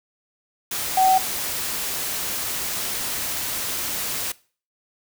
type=tone in noise; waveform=sine; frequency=756 Hz; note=F#5; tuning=37 cents sharp; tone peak=-14 dBFS; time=0.97-1.18 s; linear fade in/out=5 ms; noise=white; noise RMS=-27 dBFS; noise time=0.71-4.32 s; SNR=+10 dB; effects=noise-tail reverb RT60 0.4 s tail -21 dB re dry